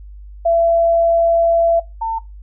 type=tone pair in turn; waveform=sine; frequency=672 / 901 Hz; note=E5 / A5; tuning=+33 / +41 cents; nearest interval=perfect fourth; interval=508 cents; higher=second; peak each=-11 / -17 dBFS; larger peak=first; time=0.45-1.8 / 2.01-2.19 s; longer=first; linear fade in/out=10 ms; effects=noise-tail reverb RT60 0.2 s tail -18 dB re dry + added 50 Hz sine -33 dBFS peak until 2.42 s